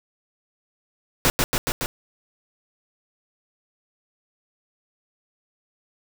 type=noise with echo; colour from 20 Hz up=pink; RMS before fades=-18 dBFS; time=1.25-1.3 s; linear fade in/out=0 ms; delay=140 ms; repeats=4; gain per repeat=-2 dB; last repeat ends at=1.86 s; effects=none